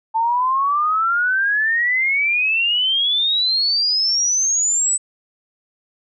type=exponential sweep; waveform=sine; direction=up; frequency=885 to 8060 Hz; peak=-15 dBFS; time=0.14-4.98 s; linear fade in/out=20 ms; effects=none